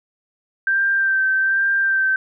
sine tone with vibrato, 1568 Hz, G6, in tune, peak -15 dBFS, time 0.67-2.16 s, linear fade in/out 2 ms, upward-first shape sine, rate 1.2 Hz, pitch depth 22 cents each way, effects none

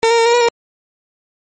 30% pulse tone with pitch steps, 454.1 / 465.9 / 457.7 / 471 / 482.6 / 469 Hz, A#4 / A#4 / A#4 / A#4 / B4 / A#4, -45 / -1 / -32 / +18 / -40 / +11 cents, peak -7 dBFS, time 0.03-0.486 s, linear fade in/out 0 ms, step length 76 ms, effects MP3 32 kbps

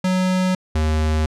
square tone pair in turn, 185 / 77.78 Hz, F#3 / D#2, 0 / 0 cents, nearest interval octave + minor third, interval 1500 cents, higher first, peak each -17 dBFS, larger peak neither, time 0.04-0.55 / 0.75-1.26 s, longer neither, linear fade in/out 5 ms, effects low-pass 8000 Hz 12 dB/octave

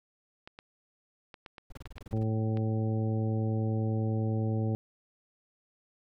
clicks, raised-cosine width 0.3 ms, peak -29 dBFS, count 8, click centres 0.475 / 0.589 / 1.342 / 1.462 / 1.582 / 1.857 / 1.981 / 2.572 s
brown noise bursts, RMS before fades -43 dBFS, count 11, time 1.7-2.233 s, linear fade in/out 5 ms, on 23 ms, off 28 ms
harmonic tone, 110 Hz, A2, in tune, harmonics 1 / 2 / 3 / 4 / 5 / 7, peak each -28 / -34 / -38 / -40 / -42 / -45 dBFS, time 2.13-4.75 s, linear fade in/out 0 ms
effects none

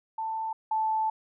sine tone pair in turn, 887 / 876.3 Hz, A5 / A5, +14 / -7 cents, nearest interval unison, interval 21 cents, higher first, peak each -29 / -24 dBFS, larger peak second, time 0.18-0.53 / 0.71-1.1 s, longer second, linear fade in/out 5 ms, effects none

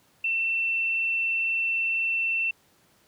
sine tone, 2689 Hz, E7, 34 cents sharp, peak -23 dBFS, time 0.24-2.51 s, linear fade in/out 5 ms, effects pink hiss -62 dBFS RMS until 3.07 s + high-pass 100 Hz 12 dB/octave

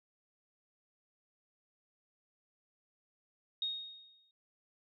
sine tone with exponential decay, 3729 Hz, A#7, in tune, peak -31 dBFS, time 3.62-4.31 s, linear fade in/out 2 ms, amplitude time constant 150 ms, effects none

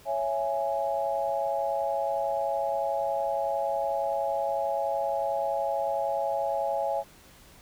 sine chord, C# minor, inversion none, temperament just, 554.4 / 665.2 / 831.5 Hz, C#5 / E5 / G#5, 0 / +16 / +2 cents, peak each -30 dBFS, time 0.05-7.04 s, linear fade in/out 50 ms, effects pink hiss -54 dBFS RMS until 7.61 s

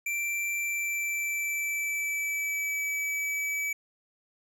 square tone with pitch glide, 2349 to 2293 Hz, D7 to D7, 0 to -42 cents, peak -29 dBFS, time 0.06-3.73 s, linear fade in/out 5 ms, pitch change -42 cents, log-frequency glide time 0.58-2.85 s, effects none

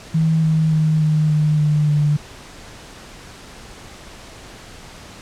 sine tone with pitch steps, 160.4 / 158.28 / 156.19 / 154.13 / 152.1 / 150.09 / 148.11 Hz, E3 / D#3 / D#3 / D#3 / D#3 / D3 / D3, -47 / +30 / +7 / -16 / -39 / +38 / +15 cents, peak -13 dBFS, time 0.14-2.17 s, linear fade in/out 10 ms, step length 290 ms, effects pink hiss -39 dBFS RMS until 5.21 s + low-pass 8000 Hz 12 dB/octave

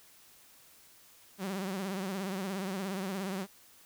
sawtooth tone with vibrato, 191.8 Hz, G3, 37 cents flat, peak -30 dBFS, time 1.38-3.47 s, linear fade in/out 50 ms, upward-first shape triangle, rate 17 Hz, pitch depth 110 cents each way, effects white hiss -59 dBFS RMS until 3.85 s

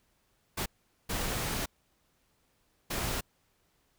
pink noise bursts at uneven times, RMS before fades -33 dBFS, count 3, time 0.57-0.66 / 1.09-1.66 / 2.9-3.21 s, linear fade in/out 10 ms, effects pink hiss -72 dBFS RMS until 3.98 s

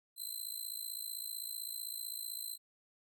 5% pulse tone with amplitude modulation, 4068 Hz, C8, 50 cents flat, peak -30 dBFS, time 0.16-2.58 s, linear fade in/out 50 ms, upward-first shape sine, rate 55.7 Hz, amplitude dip 80%, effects none

